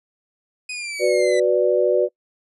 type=exponential sweep; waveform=sawtooth; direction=down; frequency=2512 to 1975.5 Hz; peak=-24 dBFS; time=0.69-1.4 s; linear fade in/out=5 ms
type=chord; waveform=sine; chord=B minor; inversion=second; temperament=equal; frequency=370 / 493.9 / 587.3 Hz; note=F#4 / B4 / D5; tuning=0 / 0 / 0 cents; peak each=-19 dBFS; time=0.99-2.09 s; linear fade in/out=50 ms
effects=noise-tail reverb RT60 0.1 s tail -26 dB re dry + resampled to 24000 Hz